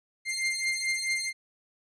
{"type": "beating tone pair", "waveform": "sawtooth", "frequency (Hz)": [2100, 2104.6], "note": ["C7", "C7"], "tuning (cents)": [6, 10], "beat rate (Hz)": 4.6, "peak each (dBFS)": [-28, -26], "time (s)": [0.25, 1.33], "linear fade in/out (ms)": 50, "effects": ["resampled to 24000 Hz"]}